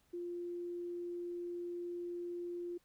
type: tone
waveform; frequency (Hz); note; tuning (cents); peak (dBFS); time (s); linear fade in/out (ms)
sine; 349.2; F4; 0; -39; 0.13-2.78; 10
effects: pink hiss -73 dBFS RMS until 2.84 s